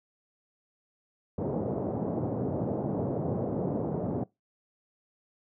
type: band-pass noise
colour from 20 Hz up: pink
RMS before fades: -31 dBFS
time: 1.38-4.24 s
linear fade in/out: 5 ms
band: 110 to 670 Hz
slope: 24 dB/octave
effects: noise-tail reverb RT60 0.2 s tail -23 dB re dry